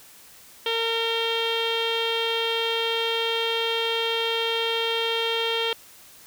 sawtooth tone with low-pass filter, 457.1 Hz, A#4, 34 cents flat, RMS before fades -25 dBFS, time 0.66-5.73 s, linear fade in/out 2 ms, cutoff 3300 Hz, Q 7.5, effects white hiss -49 dBFS RMS until 6.26 s

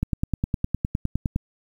click train, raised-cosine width 5 ms, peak -10 dBFS, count 14, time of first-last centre 0.03-1.361 s, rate 9.77 Hz, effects 8-bit

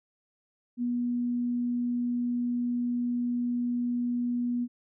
sine tone, 242.5 Hz, B3, 31 cents flat, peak -26 dBFS, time 0.77-4.68 s, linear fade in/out 50 ms, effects none

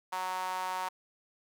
sawtooth tone with high-pass filter, 185 Hz, F#3, in tune, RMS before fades -35 dBFS, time 0.12-0.89 s, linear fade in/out 10 ms, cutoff 910 Hz, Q 4.5, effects none

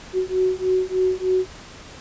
sine beating tone pair, 370 / 373.3 Hz, F#4 / F#4, 0 / +15 cents, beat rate 3.3 Hz, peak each -21 dBFS, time 0.13-1.46 s, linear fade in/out 50 ms, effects pink hiss -41 dBFS RMS until 2 s + resampled to 16000 Hz

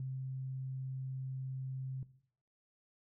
sine tone, 131.6 Hz, C3, 10 cents sharp, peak -37 dBFS, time 0-2.03 s, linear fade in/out 2 ms, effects noise-tail reverb RT60 0.6 s tail -17 dB re dry

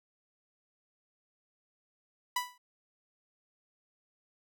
sawtooth tone with exponential decay, 987.8 Hz, B5, in tune, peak -23 dBFS, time 2.36-2.58 s, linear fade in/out 5 ms, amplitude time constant 47 ms, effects none

